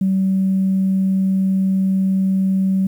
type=tone; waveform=sine; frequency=191 Hz; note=G3; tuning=45 cents flat; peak=-13 dBFS; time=0.01-2.87 s; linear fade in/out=5 ms; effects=tanh soft clip ceiling -9 dBFS + 8-bit